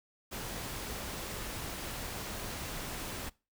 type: noise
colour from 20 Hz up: pink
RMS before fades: -40 dBFS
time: 0.31-3.3 s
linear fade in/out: 20 ms
effects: noise-tail reverb RT60 0.3 s tail -23 dB re dry